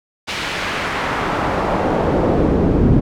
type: noise with band-pass filter sweep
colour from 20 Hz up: brown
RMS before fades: -17 dBFS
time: 0.27-3.01 s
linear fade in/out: 20 ms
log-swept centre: 3300 to 220 Hz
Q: 1
effects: none